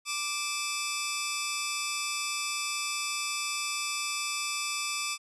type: tone pair together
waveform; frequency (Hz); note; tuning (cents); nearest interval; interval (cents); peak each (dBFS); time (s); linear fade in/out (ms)
10% pulse; 1174.7 / 2595; D6 / E7; 0 / -28; octave + major second; 1372; -24; 0.05-5.18; 50
effects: resampled to 22050 Hz